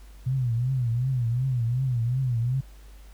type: tone with vibrato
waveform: sine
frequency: 123.8 Hz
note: B2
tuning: 5 cents sharp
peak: -22 dBFS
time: 0.26-2.61 s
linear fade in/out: 10 ms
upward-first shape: triangle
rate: 2.7 Hz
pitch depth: 160 cents each way
effects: added 50 Hz sine -44 dBFS peak until 3.13 s + pink hiss -57 dBFS RMS until 3.13 s